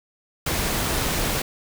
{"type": "noise", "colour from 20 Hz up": "pink", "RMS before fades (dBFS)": -24, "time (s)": [0.46, 1.42], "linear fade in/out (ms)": 5, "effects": []}